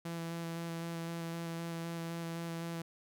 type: tone with vibrato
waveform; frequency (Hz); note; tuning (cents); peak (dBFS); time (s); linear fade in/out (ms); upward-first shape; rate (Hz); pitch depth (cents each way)
sawtooth; 167.2; E3; +25; -34; 0.05-2.82; 5; square; 3.9; 10
effects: none